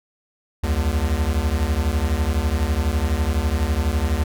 square beating tone pair, 68.5 / 80.5 Hz, C#2 / E2, -20 / -41 cents, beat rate 12 Hz, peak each -22 / -22 dBFS, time 0.63-4.24 s, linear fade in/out 10 ms, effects none

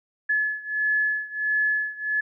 sine beating tone pair, 1712 / 1713.5 Hz, A6 / A6, -48 / -46 cents, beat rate 1.5 Hz, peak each -24 / -26 dBFS, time 0.29-2.21 s, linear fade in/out 10 ms, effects none

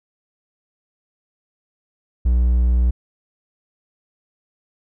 triangle tone, 60.7 Hz, B1, 29 cents flat, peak -11 dBFS, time 2.25-2.91 s, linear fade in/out 10 ms, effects none

